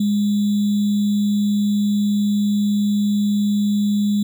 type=tone with sample-and-hold; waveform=sine; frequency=205.8 Hz; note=G#3; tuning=16 cents flat; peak=-15 dBFS; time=0-4.23 s; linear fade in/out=5 ms; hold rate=3675 Hz; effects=none